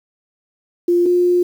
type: tone pair in turn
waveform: sine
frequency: 349.2 / 355.1 Hz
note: F4 / F4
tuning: 0 / +29 cents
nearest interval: unison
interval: 29 cents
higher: second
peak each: -11 dBFS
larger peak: neither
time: 0.88-1.06 / 1.06-1.43 s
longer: second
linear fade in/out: 5 ms
effects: 7-bit